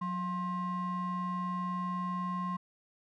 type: ring-modulated tone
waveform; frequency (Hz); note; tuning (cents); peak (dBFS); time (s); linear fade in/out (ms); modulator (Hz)
triangle; 440; A4; 0; -27; 0.01-2.57; 10; 622
effects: none